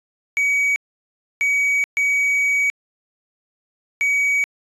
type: tone bursts at uneven times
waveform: triangle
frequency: 2264 Hz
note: C#7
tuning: 36 cents sharp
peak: -14 dBFS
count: 4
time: 0.37-0.76 / 1.41-1.84 / 1.97-2.7 / 4.01-4.44 s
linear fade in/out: 0 ms
effects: resampled to 24000 Hz